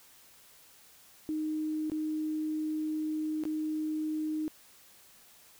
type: tone with dropouts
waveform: sine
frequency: 309.6 Hz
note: D#4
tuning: 9 cents flat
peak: -30 dBFS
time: 1.29-4.48 s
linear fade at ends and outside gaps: 0 ms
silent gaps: 1.899-1.918 / 3.437-3.453 s
effects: white hiss -58 dBFS RMS until 5.59 s